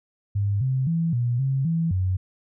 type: tone with pitch steps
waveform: sine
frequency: 101 / 131.1 / 165.9 / 120.8 / 134.6 / 165.1 / 92.9 Hz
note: G#2 / C3 / E3 / B2 / C3 / E3 / F#2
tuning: -48 / +4 / +11 / -38 / +49 / +3 / +7 cents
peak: -20 dBFS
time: 0.35-2.17 s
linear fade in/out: 10 ms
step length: 260 ms
effects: none